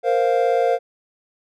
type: chord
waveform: triangle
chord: Bb suspended second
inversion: none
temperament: equal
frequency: 466.2 / 523.3 / 698.5 Hz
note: Bb4 / C5 / F5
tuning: 0 / 0 / 0 cents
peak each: -18 dBFS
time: 0.03-0.79 s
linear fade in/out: 50 ms
effects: none